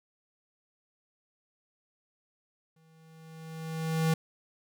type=tone with exponential growth; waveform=square; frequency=160.8 Hz; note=E3; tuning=43 cents flat; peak=-23 dBFS; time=2.76-4.14 s; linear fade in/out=5 ms; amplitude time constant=300 ms; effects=none